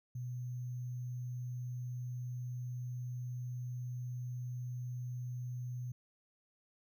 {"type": "tone with sample-and-hold", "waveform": "sine", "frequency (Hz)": 123.47, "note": "B2", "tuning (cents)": 0, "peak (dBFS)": -38, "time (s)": [0.15, 5.92], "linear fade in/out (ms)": 5, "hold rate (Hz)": 6300, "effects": []}